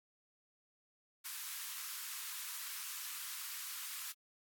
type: high-pass noise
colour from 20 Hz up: white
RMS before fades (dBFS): -44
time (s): 1.24-4.13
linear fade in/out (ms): 20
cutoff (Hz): 1000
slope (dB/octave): 48
effects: AAC 64 kbps